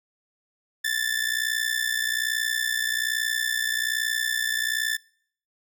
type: ring-modulated tone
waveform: sawtooth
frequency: 1760 Hz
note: A6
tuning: in tune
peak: -17 dBFS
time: 0.84-4.97 s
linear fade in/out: 10 ms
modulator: 30.6 Hz
effects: noise-tail reverb RT60 0.6 s tail -25 dB re dry